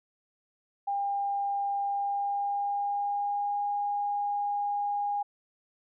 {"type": "tone with pitch glide", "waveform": "sine", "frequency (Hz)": [802, 816.5], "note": ["G5", "G#5"], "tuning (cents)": [39, -30], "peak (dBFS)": -27, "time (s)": [0.87, 5.23], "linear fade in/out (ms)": 10, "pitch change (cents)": 31, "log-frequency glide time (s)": [1.83, 3.61], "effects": []}